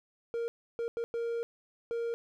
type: tone bursts at uneven times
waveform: triangle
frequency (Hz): 466.2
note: A#4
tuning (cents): 0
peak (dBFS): -29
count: 5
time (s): 0.34-0.48 / 0.79-0.88 / 0.97-1.04 / 1.14-1.43 / 1.91-2.14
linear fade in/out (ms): 0
effects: none